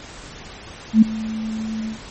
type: tone with ADSR envelope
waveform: sine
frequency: 220 Hz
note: A3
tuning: in tune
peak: -4 dBFS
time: 0.93-1.99 s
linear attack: 89 ms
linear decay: 10 ms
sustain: -19 dB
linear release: 110 ms
effects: pink hiss -38 dBFS RMS until 2.1 s + MP3 32 kbps